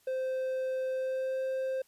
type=tone with pitch glide; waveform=triangle; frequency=520 to 525.4 Hz; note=C5 to C5; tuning=-11 to +7 cents; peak=-28 dBFS; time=0.07-1.82 s; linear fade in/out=5 ms; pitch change=+18 cents; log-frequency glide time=0.9-1.43 s; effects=white hiss -67 dBFS RMS until 1.87 s + resampled to 32000 Hz